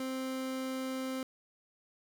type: tone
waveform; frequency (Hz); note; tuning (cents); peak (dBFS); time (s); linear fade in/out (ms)
30% pulse; 261.6; C4; 0; -32; 0-1.23; 2
effects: none